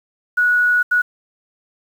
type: tone bursts at uneven times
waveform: sine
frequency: 1464 Hz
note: F#6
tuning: 19 cents flat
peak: -12 dBFS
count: 2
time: 0.37-0.83 / 0.91-1.02 s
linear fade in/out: 10 ms
effects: 7-bit